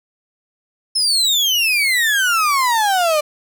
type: exponential sweep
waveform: 35% pulse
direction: down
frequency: 5274 to 587.3 Hz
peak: -12 dBFS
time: 0.95-3.21 s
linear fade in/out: 10 ms
effects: none